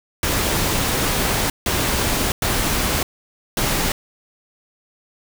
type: noise bursts at uneven times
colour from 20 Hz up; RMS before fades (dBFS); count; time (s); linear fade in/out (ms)
pink; -20; 4; 0.23-1.5 / 1.66-2.32 / 2.42-3.03 / 3.57-3.92; 2
effects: none